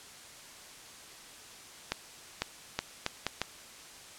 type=accelerating click train; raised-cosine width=0.2 ms; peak=-12 dBFS; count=6; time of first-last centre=1.92-3.416 s; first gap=500 ms; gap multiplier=0.74; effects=white hiss -50 dBFS RMS until 4.18 s + low-pass 9000 Hz 12 dB/octave